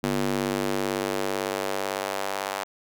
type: tone with high-pass filter sweep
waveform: square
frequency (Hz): 49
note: G1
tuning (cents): 0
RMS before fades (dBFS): -28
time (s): 0.03-2.64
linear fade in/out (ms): 10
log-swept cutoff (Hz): 230 to 750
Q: 1.4
effects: none